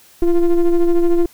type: ring-modulated tone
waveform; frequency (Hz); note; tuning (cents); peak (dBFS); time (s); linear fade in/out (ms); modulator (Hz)
triangle; 174.61; F3; 0; -5; 0.22-1.26; 5; 168
effects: white hiss -48 dBFS RMS until 1.33 s